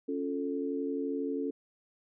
sine chord, Db augmented, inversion none, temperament equal, 277.2 / 349.2 / 440 Hz, Db4 / F4 / A4, 0 / 0 / 0 cents, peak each -33 / -39 / -35 dBFS, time 0.08-1.51 s, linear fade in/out 10 ms, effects none

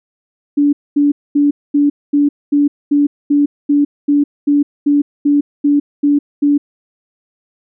sine tone bursts, 288.8 Hz, D4, 29 cents flat, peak -8 dBFS, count 16, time 0.57-6.58 s, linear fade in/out 10 ms, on 160 ms, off 230 ms, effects none

